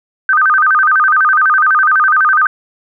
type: tone with vibrato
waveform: sine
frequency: 1375 Hz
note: F6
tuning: 27 cents flat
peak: -7 dBFS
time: 0.29-2.47 s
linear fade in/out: 2 ms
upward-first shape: square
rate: 12 Hz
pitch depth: 200 cents each way
effects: none